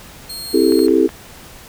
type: tone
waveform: sawtooth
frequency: 4247 Hz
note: C8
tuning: 25 cents sharp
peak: -24 dBFS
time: 0.29-0.87 s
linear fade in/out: 10 ms
type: chord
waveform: sine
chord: A minor seventh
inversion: first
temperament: just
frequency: 264 / 330 / 396 / 440 Hz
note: C4 / E4 / G4 / A4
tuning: +16 / +2 / +18 / 0 cents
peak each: -17 / -14 / -15 / -17 dBFS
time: 0.53-1.08 s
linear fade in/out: 20 ms
type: clicks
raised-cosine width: 0.5 ms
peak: -16 dBFS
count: 4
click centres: 0.722 / 0.792 / 0.883 / 1.091 s
effects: pink hiss -39 dBFS RMS until 1.68 s